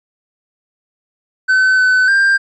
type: tone with pitch steps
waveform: triangle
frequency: 1522 / 1511 / 1589 Hz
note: F#6 / F#6 / G6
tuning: +48 / +36 / +23 cents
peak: -7 dBFS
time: 1.48-2.38 s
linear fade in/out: 20 ms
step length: 300 ms
effects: resampled to 22050 Hz

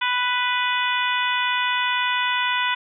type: harmonic tone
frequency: 494.9 Hz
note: B4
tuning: 4 cents sharp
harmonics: 2 / 3 / 4 / 5 / 6 / 7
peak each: -24 / -26 / -27 / -28 / -29 / -29 dBFS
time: 0.01-2.75 s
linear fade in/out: 10 ms
effects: none

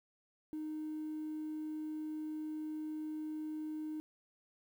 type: tone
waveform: triangle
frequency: 308.9 Hz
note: D#4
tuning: 12 cents flat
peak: -35 dBFS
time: 0.53-4 s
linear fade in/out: 0 ms
effects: tanh soft clip ceiling -35 dBFS + 11-bit

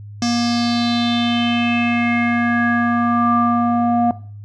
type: tone with low-pass filter sweep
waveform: square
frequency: 237.3 Hz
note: A#3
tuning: 31 cents sharp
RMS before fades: -17 dBFS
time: 0.22-4.11 s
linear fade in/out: 2 ms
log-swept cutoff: 5700 to 810 Hz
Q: 5.9
effects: noise-tail reverb RT60 0.5 s tail -18 dB re dry + added 103 Hz sine -32 dBFS peak until 4.44 s

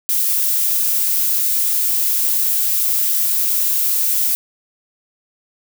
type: noise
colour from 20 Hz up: violet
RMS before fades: -17 dBFS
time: 0.09-4.35 s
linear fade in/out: 0 ms
effects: none

